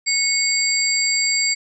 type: tone cluster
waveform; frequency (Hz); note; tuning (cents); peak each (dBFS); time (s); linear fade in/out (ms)
sine; 2191 / 4700 / 7580; C#7 / D8 / A#8; -21 / +1 / +28; -21; 0.06-1.55; 20
effects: none